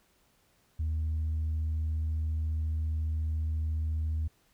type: tone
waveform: sine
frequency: 78.6 Hz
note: D#2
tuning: 18 cents sharp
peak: -26 dBFS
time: 0.79-4.28 s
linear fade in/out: 10 ms
effects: tanh soft clip ceiling -26 dBFS + pink hiss -68 dBFS RMS until 4.53 s